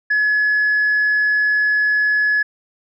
sine tone, 1699 Hz, G#6, 39 cents sharp, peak -12 dBFS, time 0.1-2.43 s, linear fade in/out 10 ms, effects tanh soft clip ceiling -11 dBFS

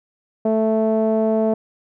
sawtooth tone with low-pass filter, 220 Hz, A3, in tune, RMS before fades -18 dBFS, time 0.45-1.54 s, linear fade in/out 5 ms, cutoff 610 Hz, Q 3.9, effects none

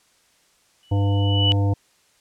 sine tone with exponential growth, 2960 Hz, F#7, in tune, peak -15 dBFS, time 0.83-1.52 s, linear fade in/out 0 ms, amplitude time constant 150 ms
harmonic tone, 100 Hz, G2, 35 cents sharp, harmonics 1 / 3 / 5 / 7 / 9, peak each -17 / -27 / -31 / -34 / -36 dBFS, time 0.91-1.74 s, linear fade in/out 10 ms
effects white hiss -60 dBFS RMS until 2.2 s + low-pass 9000 Hz 12 dB/octave

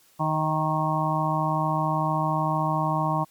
harmonic tone with a mistuned harmonic, 155.56 Hz, D#3, in tune, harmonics 1 / 2 / 4 / 5 / 6 / 7, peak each -26 / -32 / -31 / -30 / -28 / -28 dBFS, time 0.19-3.25 s, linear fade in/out 20 ms, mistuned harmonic 4, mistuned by +23 cents, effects white hiss -59 dBFS RMS until 3.3 s + MP3 96 kbps

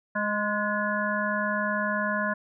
harmonic tone with a mistuned harmonic, 207.7 Hz, G#3, in tune, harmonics 1 / 3 / 5 / 7 / 8, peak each -31 / -31 / -31 / -31 / -31 dBFS, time 0.15-2.34 s, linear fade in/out 10 ms, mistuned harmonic 8, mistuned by +42 cents, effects none

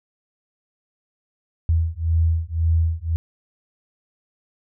sine beating tone pair, 81.2 / 83.1 Hz, E2 / E2, -26 / +15 cents, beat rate 1.9 Hz, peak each -20 dBFS, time 1.69-3.16 s, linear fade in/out 0 ms, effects none

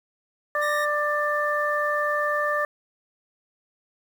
harmonic tone, 592 Hz, D5, 14 cents sharp, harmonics 1 / 2 / 3, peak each -26 / -26 / -26 dBFS, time 0.55-2.65 s, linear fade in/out 2 ms
sawtooth tone, 1864.7 Hz, A#6, in tune, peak -28 dBFS, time 0.61-0.86 s, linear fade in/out 20 ms
effects 8-bit

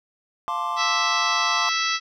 triangle chord, D minor seventh, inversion first, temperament equal, 698.5 / 880 / 1046.5 / 1174.7 Hz, F5 / A5 / C6 / D6, 0 / 0 / 0 / 0 cents, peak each -31 / -29 / -26 / -26 dBFS, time 0.48-1.69 s, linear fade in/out 0 ms
harmonic tone, 658 Hz, E5, 3 cents flat, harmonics 2 / 3 / 4 / 5 / 6 / 7 / 8 / 9, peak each -26 / -28 / -29 / -30 / -31 / -31 / -32 / -33 dBFS, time 0.76-2 s, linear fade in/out 50 ms
effects none

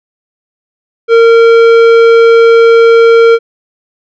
sine tone with tanh clipping, 460 Hz, A#4, 23 cents flat, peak -3 dBFS, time 1.08-3.39 s, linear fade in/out 50 ms, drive 13 dB, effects none

